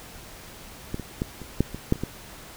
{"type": "clicks", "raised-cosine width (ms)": 3, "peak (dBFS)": [-15, -20, -12, -25, -6, -20, -6, -29, -14], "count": 9, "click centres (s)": [0.944, 0.997, 1.219, 1.417, 1.606, 1.746, 1.924, 1.957, 2.036], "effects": ["pink hiss -44 dBFS RMS until 2.56 s"]}